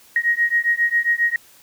sine beating tone pair, 1878 / 1885.4 Hz, A#6 / A#6, +12 / +19 cents, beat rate 7.4 Hz, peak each -19 dBFS, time 0.16-1.36 s, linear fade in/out 2 ms, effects white hiss -50 dBFS RMS until 1.62 s

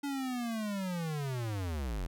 square linear sweep, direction down, 286.9 to 38.89 Hz, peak -34 dBFS, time 0.03-2.07 s, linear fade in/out 10 ms, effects none

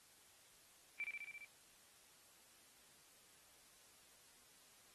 sine tone with echo, 2336 Hz, D7, 10 cents flat, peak -40 dBFS, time 1-1.04 s, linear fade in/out 0 ms, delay 68 ms, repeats 6, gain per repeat -2 dB, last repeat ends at 1.448 s, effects white hiss -67 dBFS RMS until 4.94 s + AAC 32 kbps

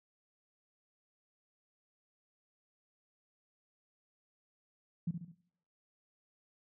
sine tone with echo, 170 Hz, F3, 46 cents flat, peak -30 dBFS, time 5.07-5.11 s, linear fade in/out 5 ms, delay 69 ms, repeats 3, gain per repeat -6 dB, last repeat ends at 5.317 s, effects noise-tail reverb RT60 0.7 s tail -21 dB re dry + high-pass 100 Hz 12 dB/octave

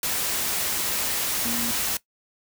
sine tone in noise, 235.9 Hz, A#3, 21 cents sharp, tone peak -30 dBFS, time 1.45-1.71 s, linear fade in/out 2 ms, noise white, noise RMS -26 dBFS, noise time 0.03-1.97 s, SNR -7 dB, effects noise-tail reverb RT60 0.1 s tail -18 dB re dry

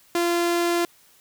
sawtooth tone, 344.4 Hz, F4, 24 cents flat, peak -16 dBFS, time 0.15-0.85 s, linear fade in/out 2 ms, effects white hiss -56 dBFS RMS until 1.2 s

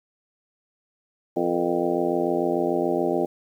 harmonic tone with a mistuned harmonic, 86.9 Hz, F2, 8 cents flat, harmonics 2 / 3 / 4 / 5 / 6 / 7 / 8 / 9, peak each -34 / -29 / -25 / -28 / -32 / -28 / -33 / -31 dBFS, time 1.36-3.26 s, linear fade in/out 10 ms, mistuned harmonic 6, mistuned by -94 cents, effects 9-bit

